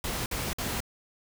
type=noise bursts; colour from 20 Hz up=pink; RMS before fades=-32 dBFS; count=3; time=0.04-0.804 s; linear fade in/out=2 ms; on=220 ms; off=52 ms; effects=none